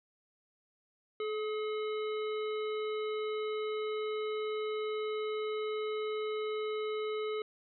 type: harmonic tone with a mistuned harmonic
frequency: 429.4 Hz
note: A4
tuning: 42 cents flat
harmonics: 1 / 3 / 5 / 7 / 9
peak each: -33 / -43 / -47 / -50 / -52 dBFS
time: 1.2-7.42 s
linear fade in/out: 2 ms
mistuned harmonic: 3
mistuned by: -28 cents
effects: none